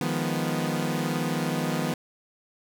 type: chord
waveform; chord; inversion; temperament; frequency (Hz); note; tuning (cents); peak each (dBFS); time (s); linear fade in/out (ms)
sawtooth; F half-diminished seventh; third; equal; 155.56 / 174.61 / 207.7 / 246.9; Eb3 / F3 / Ab3 / Cb4; 0 / 0 / 0 / 0; -26 / -27 / -31 / -26; 0.01-1.94; 2
effects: none